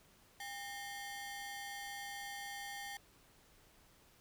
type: ring-modulated tone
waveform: sawtooth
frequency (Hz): 1318.5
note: E6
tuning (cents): 0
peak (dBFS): -37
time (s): 0.4-2.97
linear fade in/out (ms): 2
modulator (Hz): 515
effects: pink hiss -66 dBFS RMS until 4.2 s